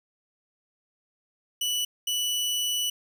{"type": "tone bursts at uneven times", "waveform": "sawtooth", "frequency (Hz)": 2960, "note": "F#7", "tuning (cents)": 0, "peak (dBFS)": -22, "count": 2, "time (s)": [[1.61, 1.85], [2.07, 2.9]], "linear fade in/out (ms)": 5, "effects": []}